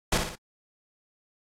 pink noise with echo, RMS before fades -23 dBFS, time 0.12-0.18 s, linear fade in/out 5 ms, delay 58 ms, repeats 3, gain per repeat -6 dB, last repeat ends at 0.354 s, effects low-pass 10000 Hz 12 dB/octave + AAC 48 kbps

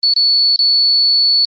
sine tone with dropouts, 4435 Hz, C#8, in tune, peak -9 dBFS, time 0.03-1.45 s, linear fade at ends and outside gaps 1 ms, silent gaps 0.137-0.163 / 0.561-0.59 s, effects Opus 24 kbps

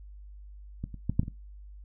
clicks, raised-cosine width 5 ms, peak -21 / -29 / -15 / -10 / -23 / -25 dBFS, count 6, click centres 0.84 / 0.943 / 1.096 / 1.195 / 1.232 / 1.281 s, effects noise-tail reverb RT60 0.2 s tail -18 dB re dry + added 50 Hz sine -44 dBFS peak until 1.84 s

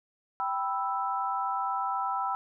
sine chord, E minor, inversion first, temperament equal, 784 / 987.8 / 1318.5 Hz, G5 / B5 / E6, 0 / 0 / 0 cents, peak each -32 dBFS, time 0.4-2.35 s, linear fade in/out 0 ms, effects none

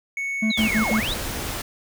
triangle tone with pitch glide, 2215 to 2176 Hz, C#7 to C#7, -2 to -33 cents, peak -23 dBFS, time 0.17-0.98 s, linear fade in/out 2 ms, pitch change -31 cents, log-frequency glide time 0.66-0.74 s
triangle tone bursts, 218.6 Hz, A3, 11 cents flat, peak -17 dBFS, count 4, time 0.42-1.004 s, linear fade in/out 10 ms, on 98 ms, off 64 ms
sine linear two-way sweep, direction down then up, 4080 to 455.3 to 4080 Hz, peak -25 dBFS, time 0.5-1.14 s, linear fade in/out 5 ms, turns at 0.91 s
pink noise, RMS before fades -29 dBFS, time 0.57-1.62 s, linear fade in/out 5 ms
effects none

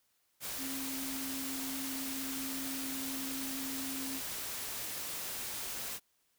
sine tone in noise, 267.8 Hz, C4, 40 cents sharp, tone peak -40 dBFS, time 0.57-4.21 s, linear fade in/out 50 ms, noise white, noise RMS -40 dBFS, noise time 0.4-6 s, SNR -3 dB, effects white hiss -75 dBFS RMS until 6.38 s

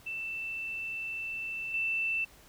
sine tone with level steps, 2665 Hz, E7, 18 cents sharp, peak -34 / -28 dBFS, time 0.06-2.25 s, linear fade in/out 10 ms, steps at 1.74 s, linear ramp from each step 2 ms, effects pink hiss -57 dBFS RMS until 2.48 s

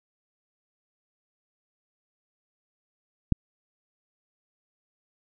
click, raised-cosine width 5 ms, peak -7 dBFS, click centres 3.323 s, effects none

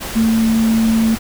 sine tone in noise, 224.4 Hz, A3, 34 cents sharp, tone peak -11 dBFS, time 0.15-1.16 s, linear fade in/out 20 ms, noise pink, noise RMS -26 dBFS, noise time 0-1.19 s, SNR +12 dB, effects none

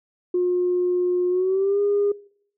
sine tone with pitch glide, 358.4 to 407 Hz, F4 to G#4, +45 to -35 cents, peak -17 dBFS, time 0.34-2.12 s, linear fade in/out 5 ms, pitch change +220 cents, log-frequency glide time 1.29-1.8 s, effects noise-tail reverb RT60 0.6 s tail -22 dB re dry + tanh soft clip ceiling -13 dBFS

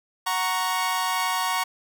sawtooth chord, F# major, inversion none, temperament equal, 740 / 932.3 / 1108.7 Hz, F#5 / A#5 / C#6, 0 / 0 / 0 cents, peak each -26 / -23 / -23 dBFS, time 0.26-1.64 s, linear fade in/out 10 ms, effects none

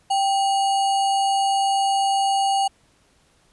sine tone with sample-and-hold, 784 Hz, G5, in tune, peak -17 dBFS, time 0.1-2.68 s, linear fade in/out 10 ms, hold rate 3675 Hz, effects pink hiss -60 dBFS RMS until 3.52 s + resampled to 24000 Hz

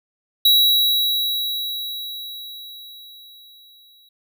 square tone with exponential decay, 3883 Hz, B7, 30 cents flat, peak -11 dBFS, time 0.45-4.09 s, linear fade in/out 5 ms, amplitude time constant 790 ms, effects none

